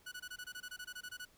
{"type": "tone bursts", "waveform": "sawtooth", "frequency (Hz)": 1475, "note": "F#6", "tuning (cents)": -6, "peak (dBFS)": -40, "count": 15, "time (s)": [0.06, 1.253], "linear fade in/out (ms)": 10, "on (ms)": 59, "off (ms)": 22, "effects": ["pink hiss -67 dBFS RMS until 1.37 s"]}